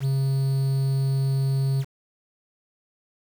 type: tone with quantisation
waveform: triangle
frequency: 135.4 Hz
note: C#3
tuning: 40 cents flat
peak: -18 dBFS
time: 0-1.85 s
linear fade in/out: 50 ms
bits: 7
effects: none